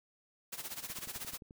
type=noise with tremolo; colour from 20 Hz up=white; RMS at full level=-40 dBFS; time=0.52-1.38 s; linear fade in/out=10 ms; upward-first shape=sine; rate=16 Hz; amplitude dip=80%
type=click train; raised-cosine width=3 ms; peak=-39 dBFS; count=8; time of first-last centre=0.9-1.509 s; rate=11.5 Hz
effects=none